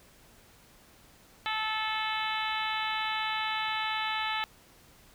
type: harmonic tone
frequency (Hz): 435.9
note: A4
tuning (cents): -16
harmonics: 2 / 3 / 4 / 5 / 6 / 7 / 8 / 9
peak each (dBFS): -34 / -36 / -37 / -38 / -39 / -39 / -40 / -41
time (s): 1.46-4.44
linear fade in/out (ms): 0
effects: pink hiss -58 dBFS RMS until 5.14 s